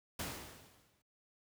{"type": "noise with exponential decay", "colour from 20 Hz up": "pink", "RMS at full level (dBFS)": -38, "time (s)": [0.19, 1.02], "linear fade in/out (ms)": 5, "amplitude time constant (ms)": 180, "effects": ["high-pass 60 Hz 12 dB/octave"]}